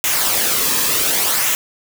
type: noise with flanger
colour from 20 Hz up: white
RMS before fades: -17 dBFS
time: 0.04-1.55 s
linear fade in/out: 0 ms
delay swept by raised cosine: 0.21 to 1.41 ms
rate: 0.68 Hz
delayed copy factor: -0.5
effects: none